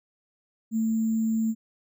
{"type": "tone with sample-and-hold", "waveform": "sine", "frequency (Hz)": 222.7, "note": "A3", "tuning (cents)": 21, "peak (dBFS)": -22, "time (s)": [0.71, 1.55], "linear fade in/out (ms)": 50, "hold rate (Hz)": 7350, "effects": []}